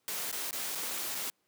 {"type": "noise with dropouts", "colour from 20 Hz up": "white", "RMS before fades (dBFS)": -36, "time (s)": [0.08, 1.3], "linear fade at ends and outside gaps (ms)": 0, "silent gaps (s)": [[0.314, 0.327], [0.509, 0.529], [0.75, 0.755], [1.147, 1.151]], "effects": ["pink hiss -75 dBFS RMS until 1.47 s", "high-pass 200 Hz 12 dB/octave"]}